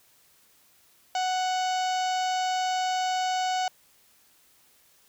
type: harmonic tone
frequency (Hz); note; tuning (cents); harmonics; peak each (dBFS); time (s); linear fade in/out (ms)
741; F#5; +2; 1 / 2 / 3 / 4 / 5 / 6 / 7 / 8 / 9 / 10; -25 / -37 / -41 / -37 / -43 / -41 / -44 / -43 / -46 / -46; 1.15-3.68; 2
effects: white hiss -61 dBFS RMS until 5.08 s